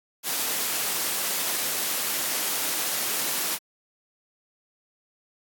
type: noise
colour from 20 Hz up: white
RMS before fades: -27 dBFS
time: 0.23-3.59 s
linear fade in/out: 50 ms
effects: high-pass 200 Hz 12 dB/octave + AAC 64 kbps